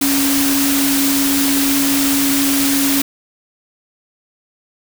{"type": "tone in noise", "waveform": "sine", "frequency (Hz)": 277.2, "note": "C#4", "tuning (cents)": 0, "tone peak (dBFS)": -15, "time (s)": [0.01, 3.02], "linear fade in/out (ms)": 5, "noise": "white", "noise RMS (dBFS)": -18, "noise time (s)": [0.01, 3.02], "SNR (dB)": 0, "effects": []}